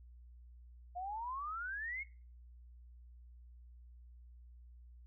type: exponential sweep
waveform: sine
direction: up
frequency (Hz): 698.5 to 2217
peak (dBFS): -39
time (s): 0.95-2.04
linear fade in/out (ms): 20
effects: noise-tail reverb RT60 0.4 s tail -21 dB re dry + added 60 Hz sine -54 dBFS peak until 5.06 s